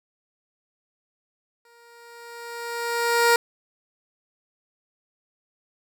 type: tone with exponential growth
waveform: 15% pulse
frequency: 470 Hz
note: A#4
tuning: 14 cents sharp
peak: -8 dBFS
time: 1.65-3.36 s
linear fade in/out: 2 ms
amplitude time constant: 370 ms
effects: none